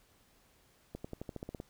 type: accelerating click train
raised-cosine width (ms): 2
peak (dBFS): -27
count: 10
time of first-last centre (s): 0.95-1.601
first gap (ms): 95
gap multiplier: 0.93
effects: pink hiss -67 dBFS RMS until 1.69 s